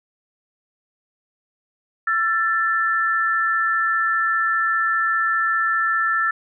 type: tone pair together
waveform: sine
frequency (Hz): 1342.5 / 1760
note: E6 / A6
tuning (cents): +31 / 0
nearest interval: perfect fourth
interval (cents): 469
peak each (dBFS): -20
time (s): 2.07-6.31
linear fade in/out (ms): 5
effects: none